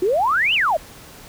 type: exponential two-way sweep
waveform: sine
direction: up then down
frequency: 344.8 to 3107 to 580 Hz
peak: -15 dBFS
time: 0.02-0.77 s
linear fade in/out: 5 ms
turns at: 0.54 s
effects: pink hiss -42 dBFS RMS until 1.28 s